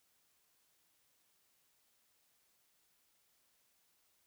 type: silence
effects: white hiss -75 dBFS RMS until 4.26 s